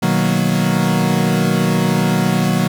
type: chord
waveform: 40% pulse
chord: B major seventh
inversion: none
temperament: equal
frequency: 123.47 / 155.56 / 185 / 233.1 Hz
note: B2 / D#3 / F#3 / A#3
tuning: 0 / 0 / 0 / 0 cents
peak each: -22 / -18 / -16 / -19 dBFS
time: 0.02-2.68 s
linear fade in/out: 10 ms
effects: none